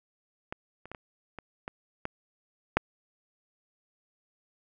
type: clicks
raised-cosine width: 0.5 ms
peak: -20 / -30 / -26 / -26 / -25 / -21 / -17 / -6 dBFS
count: 8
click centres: 0.525 / 0.856 / 0.916 / 0.948 / 1.387 / 1.679 / 2.054 / 2.77 s
effects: none